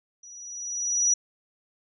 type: tone with level ramp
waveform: sine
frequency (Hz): 5840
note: F#8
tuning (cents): -24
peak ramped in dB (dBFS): -44 to -17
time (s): 0.23-1.14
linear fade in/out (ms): 5
effects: none